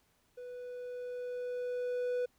triangle tone with level ramp, 493.9 Hz, B4, in tune, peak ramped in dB -41 to -28 dBFS, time 0.37-2.26 s, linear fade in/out 10 ms, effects pink hiss -72 dBFS RMS until 2.38 s

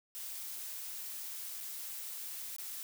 blue noise with dropouts, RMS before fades -43 dBFS, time 0.15-2.83 s, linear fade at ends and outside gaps 0 ms, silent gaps 1.604-1.608 / 2.564-2.584 s, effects none

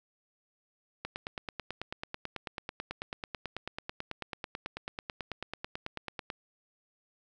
click train, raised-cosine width 0.3 ms, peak -20 dBFS, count 49, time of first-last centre 1.05-6.302 s, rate 9.14 Hz, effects none

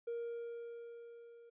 triangle tone with level ramp, 468.8 Hz, A#4, 10 cents sharp, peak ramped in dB -34 to -54 dBFS, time 0.07-1.5 s, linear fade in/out 10 ms, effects tanh soft clip ceiling -33 dBFS + resampled to 8000 Hz

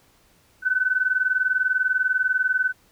sine tone pair together, 1500 / 1520.1 Hz, F#6 / F#6, +23 / +46 cents, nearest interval unison, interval 23 cents, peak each -22 dBFS, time 0.62-2.73 s, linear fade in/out 50 ms, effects pink hiss -59 dBFS RMS until 2.91 s

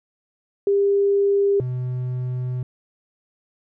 sine / triangle tone pair in turn, 400 / 125.99 Hz, G4 / B2, +35 / +35 cents, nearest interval octave + minor sixth, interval 2000 cents, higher first, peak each -15 / -21 dBFS, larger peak first, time 0.67-1.6 / 1.6-2.63 s, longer second, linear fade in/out 2 ms, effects none

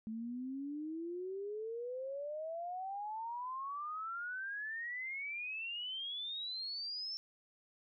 sine exponential sweep, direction up, 216.8 to 5400 Hz, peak -39 dBFS, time 0.07-7.17 s, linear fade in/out 0 ms, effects none

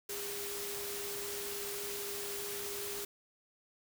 sine tone in noise, 405.5 Hz, G#4, 41 cents flat, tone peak -43 dBFS, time 0.09-3.05 s, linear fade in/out 5 ms, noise white, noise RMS -41 dBFS, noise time 0.09-3.05 s, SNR -5 dB, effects none

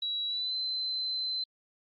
sine tone with pitch glide, 3900 to 4066 Hz, B7 to B7, -23 to +50 cents, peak -30 dBFS, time 0.02-1.44 s, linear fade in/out 5 ms, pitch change +73 cents, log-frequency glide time 0.28-0.55 s, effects Opus 32 kbps

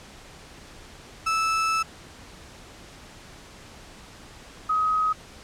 35% pulse / sine tone pair in turn, 1313 / 1263.8 Hz, E6 / D#6, -7 / +27 cents, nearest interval minor second, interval 66 cents, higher first, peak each -20 dBFS, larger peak neither, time 1.26-1.83 / 4.69-5.13 s, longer first, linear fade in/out 10 ms, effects pink hiss -46 dBFS RMS until 5.43 s + low-pass 8000 Hz 12 dB/octave

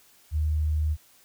sine tone, 76.8 Hz, D#2, 22 cents flat, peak -22 dBFS, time 0.31-0.97 s, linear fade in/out 50 ms, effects white hiss -58 dBFS RMS until 1.24 s

